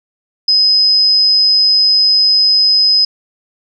sine tone, 5050 Hz, D#8, 25 cents sharp, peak -7 dBFS, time 0.48-3.05 s, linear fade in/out 5 ms, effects none

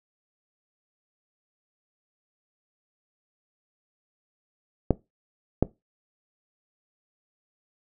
clicks, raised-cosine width 2 ms, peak -5 dBFS, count 2, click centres 4.907 / 5.626 s, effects noise-tail reverb RT60 0.2 s tail -19 dB re dry

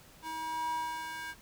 square tone with high-pass filter sweep, 320 Hz, D#4, 49 cents sharp, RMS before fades -37 dBFS, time 0.22-1.35 s, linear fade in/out 50 ms, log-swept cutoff 710 to 1400 Hz, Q 5, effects pink hiss -57 dBFS RMS until 1.41 s

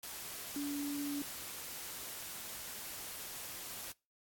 sine tone in noise, 286.7 Hz, D4, 42 cents flat, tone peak -36 dBFS, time 0.56-1.22 s, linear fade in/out 2 ms, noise white, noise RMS -45 dBFS, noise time 0.03-3.92 s, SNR +6 dB, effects noise-tail reverb RT60 0.3 s tail -26 dB re dry + AAC 64 kbps

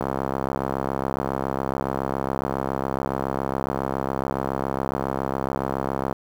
click train, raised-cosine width 1 ms, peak -10 dBFS, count 412, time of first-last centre 0.01-6.126 s, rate 67.2 Hz, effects high-pass 80 Hz 12 dB/octave + 7-bit

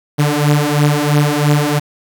sawtooth beating tone pair, 145.9 / 148.9 Hz, D3 / D3, -11 / +24 cents, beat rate 3 Hz, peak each -10 dBFS, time 0.18-1.8 s, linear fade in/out 20 ms, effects 7-bit

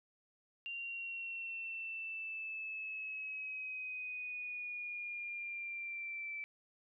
sine exponential sweep, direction down, 2778 to 2320 Hz, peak -40 dBFS, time 0.66-6.44 s, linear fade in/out 0 ms, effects none

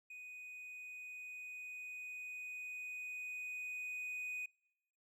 triangle tone with level ramp, 2489 Hz, D#7, in tune, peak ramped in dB -47 to -38 dBFS, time 0.1-4.46 s, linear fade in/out 5 ms, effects noise-tail reverb RT60 0.9 s tail -26 dB re dry

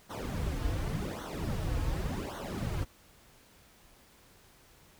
brown noise with flanger, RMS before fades -34 dBFS, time 0.09-2.85 s, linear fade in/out 20 ms, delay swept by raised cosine 0.4 to 5.2 ms, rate 0.88 Hz, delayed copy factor -1, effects pink hiss -60 dBFS RMS until 4.99 s

